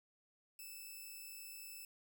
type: tone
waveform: 5% pulse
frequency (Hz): 2629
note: E7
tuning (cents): -5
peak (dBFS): -40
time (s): 0.59-1.85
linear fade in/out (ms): 2
effects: none